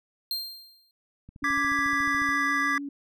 45% pulse tone with exponential decay, 4186 Hz, C8, in tune, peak -25 dBFS, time 0.31-0.91 s, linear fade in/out 1 ms, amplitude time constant 130 ms
click train, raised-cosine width 5 ms, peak -33 dBFS, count 15, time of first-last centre 1.29-2.29 s, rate 14 Hz
sine tone with vibrato, 281.7 Hz, C#4, 28 cents sharp, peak -32 dBFS, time 1.42-2.89 s, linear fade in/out 5 ms, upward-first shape triangle, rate 6.6 Hz, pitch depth 21 cents each way
triangle chord, G# diminished, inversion second, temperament equal, 1174.7 / 1661.2 / 1975.5 Hz, D6 / G#6 / B6, 0 / 0 / 0 cents, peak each -26 dBFS, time 1.44-2.78 s, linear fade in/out 2 ms
effects none

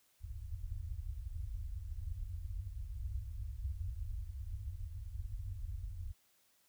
white low-pass noise, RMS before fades -42 dBFS, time 0.2-6.14 s, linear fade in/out 50 ms, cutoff 100 Hz, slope 96 dB/octave, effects white hiss -72 dBFS RMS until 6.68 s

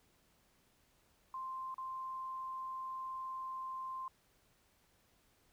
sine tone with dropouts, 1046.5 Hz, C6, in tune, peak -40 dBFS, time 1.34-4.08 s, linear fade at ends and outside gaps 2 ms, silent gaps 1.743-1.781 s, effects pink hiss -72 dBFS RMS until 5.52 s

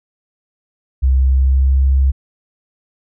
sine tone with pitch glide, 65.5 to 67.11 Hz, C2 to C2, +2 to +45 cents, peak -9 dBFS, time 1.02-2.12 s, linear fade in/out 20 ms, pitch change +43 cents, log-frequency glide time 1.13-1.83 s, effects none

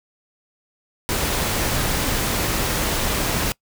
pink noise, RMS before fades -22 dBFS, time 1.09-3.52 s, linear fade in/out 0 ms, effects noise-tail reverb RT60 0.1 s tail -24 dB re dry

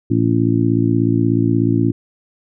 harmonic tone, 56.6 Hz, A1, 50 cents sharp, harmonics 2 / 3 / 4 / 5 / 6, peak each -17 / -22 / -21 / -17 / -20 dBFS, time 0.1-1.92 s, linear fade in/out 10 ms, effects none

